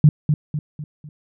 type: tone with echo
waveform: sine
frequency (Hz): 150.1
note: D3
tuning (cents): +38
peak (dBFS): -6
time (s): 0.04-0.09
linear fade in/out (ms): 2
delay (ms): 250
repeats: 4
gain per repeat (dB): -7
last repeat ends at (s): 1.09
effects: none